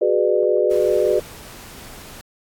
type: chord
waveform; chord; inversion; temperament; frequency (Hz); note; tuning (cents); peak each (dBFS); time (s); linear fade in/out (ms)
sine; G# half-diminished seventh; third; equal with one note detuned; 370 / 415.3 / 493.9 / 598.6; F#4 / G#4 / B4 / D5; 0 / 0 / 0 / +33; -20; 0.01-1.2; 10
type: noise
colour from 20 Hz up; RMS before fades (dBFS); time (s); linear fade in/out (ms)
pink; -39; 0.71-2.21; 0
effects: AAC 64 kbps